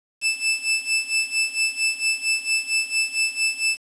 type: tone with tremolo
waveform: sawtooth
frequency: 2637 Hz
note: E7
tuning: in tune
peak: -14 dBFS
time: 0.21-3.78 s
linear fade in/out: 50 ms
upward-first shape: sine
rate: 4.4 Hz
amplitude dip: 85%
effects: resampled to 24000 Hz + 7-bit